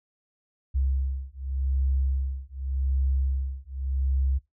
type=beating tone pair; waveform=sine; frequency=66.4 / 67.26 Hz; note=C2 / C2; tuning=+26 / +48 cents; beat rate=0.86 Hz; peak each=-27 dBFS; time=0.74-4.39 s; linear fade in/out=20 ms; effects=noise-tail reverb RT60 0.2 s tail -22 dB re dry